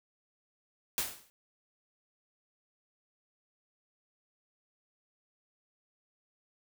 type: noise with exponential decay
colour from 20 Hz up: white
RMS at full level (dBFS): -29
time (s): 0.98-1.3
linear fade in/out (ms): 0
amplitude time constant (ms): 68
effects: none